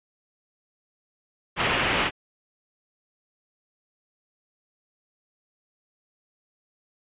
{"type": "low-pass noise", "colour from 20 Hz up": "white", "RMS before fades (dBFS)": -24, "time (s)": [1.56, 2.11], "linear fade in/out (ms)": 50, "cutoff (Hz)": 3200, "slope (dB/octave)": 48, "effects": ["resampled to 8000 Hz"]}